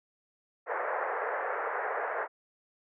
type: band-pass noise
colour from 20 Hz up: pink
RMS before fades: -33 dBFS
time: 0.66-2.28 s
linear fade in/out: 50 ms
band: 440 to 1900 Hz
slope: 48 dB/octave
effects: none